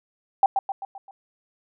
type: tone with echo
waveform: sine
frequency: 784 Hz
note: G5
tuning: in tune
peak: -12 dBFS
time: 0.43-0.46 s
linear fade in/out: 2 ms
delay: 130 ms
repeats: 5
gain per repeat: -6 dB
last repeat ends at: 1.11 s
effects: none